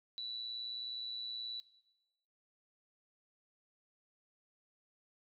sine tone with amplitude modulation, 3951 Hz, B7, in tune, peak -37 dBFS, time 0.18-1.6 s, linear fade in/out 0 ms, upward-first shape sine, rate 119 Hz, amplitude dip 45%, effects noise-tail reverb RT60 0.9 s tail -17 dB re dry

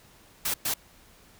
white noise bursts at uneven times, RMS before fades -28 dBFS, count 2, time 0.45-0.54 / 0.65-0.74 s, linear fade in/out 5 ms, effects pink hiss -56 dBFS RMS until 1.39 s

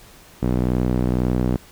sawtooth tone with band-pass filter, 62 Hz, B1, 7 cents sharp, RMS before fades -20 dBFS, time 0.42-1.57 s, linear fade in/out 10 ms, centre 240 Hz, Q 0.88, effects pink hiss -47 dBFS RMS until 1.71 s

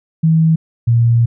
sine tone pair in turn, 161.2 / 117.2 Hz, E3 / A#2, -38 / +10 cents, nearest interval tritone, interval 552 cents, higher first, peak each -8 dBFS, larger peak neither, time 0.23-0.56 / 0.87-1.26 s, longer second, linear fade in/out 10 ms, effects none

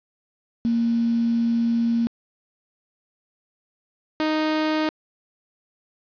sine / sawtooth tone pair in turn, 232.5 / 310.4 Hz, A#3 / D#4, -4 / -4 cents, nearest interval perfect fourth, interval 500 cents, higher second, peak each -18 / -16 dBFS, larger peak second, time 0.65-2.07 / 4.2-4.89 s, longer first, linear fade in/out 0 ms, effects resampled to 11025 Hz + 7-bit

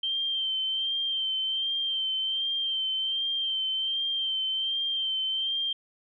sine tone with vibrato, 3136 Hz, G7, in tune, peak -26 dBFS, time 0.03-5.73 s, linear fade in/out 5 ms, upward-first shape sine, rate 1.3 Hz, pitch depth 30 cents each way, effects none

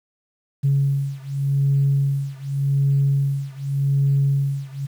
sine beating tone pair, 138.59 / 139.45 Hz, C#3 / C#3, 0 / +11 cents, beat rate 0.86 Hz, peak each -19 / -20 dBFS, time 0.63-4.87 s, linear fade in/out 20 ms, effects tanh soft clip ceiling -10 dBFS + 8-bit

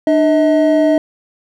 triangle tone pair together, 300.3 / 636.3 Hz, D4 / D#5, +39 / +39 cents, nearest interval octave + minor second, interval 1300 cents, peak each -10 dBFS, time 0.07-0.98 s, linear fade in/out 2 ms, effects none

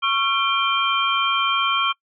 sine tone cluster, 1104 / 1361 / 2389 / 3148 Hz, C#6 / F6 / D7 / G7, -7 / -45 / +29 / +7 cents, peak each -22 / -23 / -25 / -23 dBFS, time 0.02-1.93 s, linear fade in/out 20 ms, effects noise-tail reverb RT60 0.1 s tail -25 dB re dry

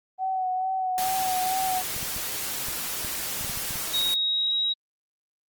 sine tone with vibrato, 750 Hz, F#5, 23 cents sharp, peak -24 dBFS, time 0.18-1.83 s, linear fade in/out 50 ms, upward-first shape sine, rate 2.3 Hz, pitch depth 26 cents each way
white noise, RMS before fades -31 dBFS, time 0.98-4.14 s, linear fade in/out 0 ms
clicks, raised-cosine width 5 ms, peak -27 dBFS, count 11, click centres 1.964 / 2.029 / 2.165 / 2.685 / 3.048 / 3.411 / 3.447 / 3.497 / 3.574 / 3.708 / 3.757 s
sine tone with pitch glide, 3779 to 3827 Hz, A#7 to A#7, +23 to +45 cents, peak -22 dBFS, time 3.93-4.74 s, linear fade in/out 20 ms, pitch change +22 cents, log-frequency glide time 4.16-4.56 s
effects Opus 24 kbps

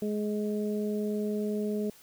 harmonic tone, 210 Hz, G#3, 19 cents sharp, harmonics 1 / 2 / 3, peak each -30 / -32 / -41 dBFS, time 0.02-1.9 s, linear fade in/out 2 ms, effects white hiss -56 dBFS RMS until 2.02 s

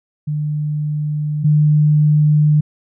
sine tone pair in turn, 150 / 150.6 Hz, D3 / D3, +37 / +44 cents, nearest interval unison, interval 7 cents, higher second, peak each -17 / -9 dBFS, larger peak second, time 0.27-1.44 / 1.44-2.61 s, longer neither, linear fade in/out 10 ms, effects none

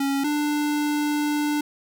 square tone pair in turn, 276.2 / 296 Hz, C#4 / D4, -6 / +14 cents, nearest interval minor second, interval 120 cents, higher second, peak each -22 dBFS, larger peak neither, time 0-0.24 / 0.24-1.61 s, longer second, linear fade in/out 5 ms, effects none

